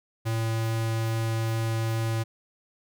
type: tone with notch filter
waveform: square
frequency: 112.8 Hz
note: A2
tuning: 44 cents sharp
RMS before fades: -27 dBFS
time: 0.25-2.24 s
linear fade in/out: 20 ms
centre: 230 Hz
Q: 1.8
effects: none